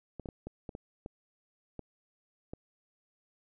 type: clicks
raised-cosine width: 2 ms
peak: -27 dBFS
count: 9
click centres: 0.197 / 0.258 / 0.288 / 0.47 / 0.692 / 0.751 / 1.061 / 1.793 / 2.535 s
effects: none